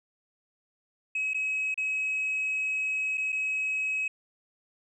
sine tone with dropouts, 2555 Hz, D#7, 45 cents sharp, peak -25 dBFS, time 1.15-4.08 s, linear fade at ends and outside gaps 5 ms, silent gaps 1.335-1.344 / 1.743-1.776 / 3.174-3.178 / 3.322-3.326 s, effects tanh soft clip ceiling -24 dBFS

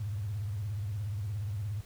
sine tone with vibrato, 102.5 Hz, G#2, 22 cents flat, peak -32 dBFS, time 0-1.81 s, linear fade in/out 5 ms, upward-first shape sine, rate 17 Hz, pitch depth 160 cents each way, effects added 50 Hz sine -59 dBFS peak until 1.85 s + pink hiss -57 dBFS RMS until 1.85 s

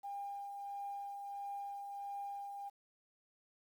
sine tone with tremolo, 803 Hz, G5, 41 cents sharp, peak -39 dBFS, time 0.03-2.7 s, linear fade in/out 20 ms, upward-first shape triangle, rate 1.5 Hz, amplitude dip 40%, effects tanh soft clip ceiling -35 dBFS + 11-bit

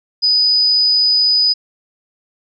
sine tone, 4978 Hz, D#8, in tune, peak -10 dBFS, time 0.22-1.54 s, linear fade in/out 20 ms, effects none

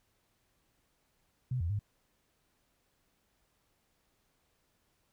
sine tone with pitch steps, 126.7 / 84.3 / 103 Hz, B2 / E2 / G#2, +45 / +39 / -14 cents, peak -30 dBFS, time 1.51-1.792 s, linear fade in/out 5 ms, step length 94 ms, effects pink hiss -75 dBFS RMS until 5.12 s

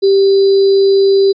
sine tone with sample-and-hold, 392.2 Hz, G4, 1 cent sharp, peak -6 dBFS, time 0.02-1.33 s, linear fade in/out 20 ms, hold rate 4410 Hz, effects resampled to 16000 Hz

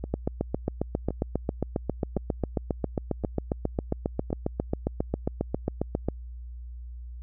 two click trains, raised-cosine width 2 ms, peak -19 / -12 dBFS, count 5 / 45, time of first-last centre 0.04-4.304 / 0.14-6.086 s, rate 0.938 / 7.4 Hz, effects added 60 Hz sine -37 dBFS peak until 7.22 s

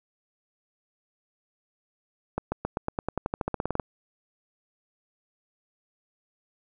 accelerating click train, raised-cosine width 1 ms, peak -13 dBFS, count 18, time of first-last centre 2.38-3.798 s, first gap 140 ms, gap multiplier 0.93, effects none

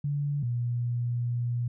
sine tone pair in turn, 144 / 120.43 Hz, D3 / B2, -34 / -43 cents, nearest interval minor third, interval 309 cents, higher first, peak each -26 dBFS, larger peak neither, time 0.04-0.43 / 0.43-1.68 s, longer second, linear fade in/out 5 ms, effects none

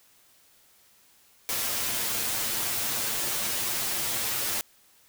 white noise with comb filter, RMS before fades -29 dBFS, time 1.49-4.61 s, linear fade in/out 0 ms, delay 8.8 ms, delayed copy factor +0.8, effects white hiss -60 dBFS RMS until 5.08 s

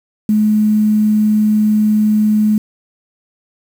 sine tone with quantisation, 213.1 Hz, G#3, 45 cents sharp, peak -9 dBFS, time 0.29-2.58 s, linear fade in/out 2 ms, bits 6, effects none

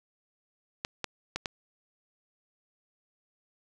clicks, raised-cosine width 0.2 ms, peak -14 dBFS, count 4, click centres 0.849 / 1.043 / 1.36 / 1.458 s, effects none

